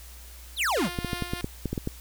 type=exponential sweep; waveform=square; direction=down; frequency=4495 to 129.5 Hz; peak=-24 dBFS; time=0.56-0.9 s; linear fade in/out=50 ms
type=tone with tremolo; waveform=5% pulse; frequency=352 Hz; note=F4; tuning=14 cents sharp; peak=-21 dBFS; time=0.77-1.41 s; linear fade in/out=0 ms; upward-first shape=sine; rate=3.3 Hz; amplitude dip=40%
type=clicks; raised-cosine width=3 ms; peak=-15 dBFS; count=10; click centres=0.988 / 1.047 / 1.132 / 1.223 / 1.335 / 1.444 / 1.657 / 1.73 / 1.778 / 1.874 s
effects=added 60 Hz sine -44 dBFS peak until 2 s + white hiss -49 dBFS RMS until 2 s